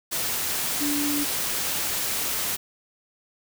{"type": "tone in noise", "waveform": "sine", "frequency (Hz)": 290.9, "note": "D4", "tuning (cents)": -16, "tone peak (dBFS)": -25, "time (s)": [0.8, 1.25], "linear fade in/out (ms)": 20, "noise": "white", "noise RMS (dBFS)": -27, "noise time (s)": [0.11, 2.57], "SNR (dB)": -1, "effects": []}